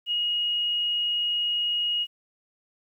sine tone, 2882 Hz, F#7, 46 cents flat, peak -23 dBFS, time 0.06-2.07 s, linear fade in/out 50 ms, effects 10-bit

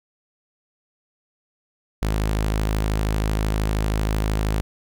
sawtooth tone, 52.9 Hz, G#1, 33 cents sharp, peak -16 dBFS, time 2.02-4.61 s, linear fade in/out 0 ms, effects none

